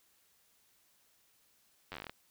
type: slowing click train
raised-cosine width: 0.3 ms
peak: -26 dBFS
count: 11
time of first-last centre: 1.92-2.095 s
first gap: 10 ms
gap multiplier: 1.12
effects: white hiss -70 dBFS RMS until 2.3 s